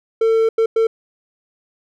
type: tone bursts at uneven times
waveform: triangle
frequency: 449.3 Hz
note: A4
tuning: 36 cents sharp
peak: -10 dBFS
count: 3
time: 0.21-0.49 / 0.58-0.66 / 0.76-0.87 s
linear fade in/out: 5 ms
effects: none